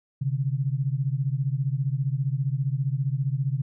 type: beating tone pair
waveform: sine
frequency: 130.81 / 145.81 Hz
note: C3 / D3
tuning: 0 / -12 cents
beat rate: 15 Hz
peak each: -25 / -27 dBFS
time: 0.21-3.62 s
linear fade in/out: 10 ms
effects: none

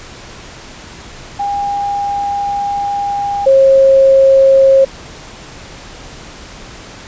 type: tone pair in turn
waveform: sine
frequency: 807 / 538.6 Hz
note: G#5 / C#5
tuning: -50 / -50 cents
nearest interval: perfect fifth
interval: 700 cents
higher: first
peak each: -14 / -4 dBFS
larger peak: second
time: 1.39-3.46 / 3.46-4.85 s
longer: first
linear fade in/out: 10 ms
effects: pink hiss -33 dBFS RMS until 7.07 s + resampled to 16000 Hz

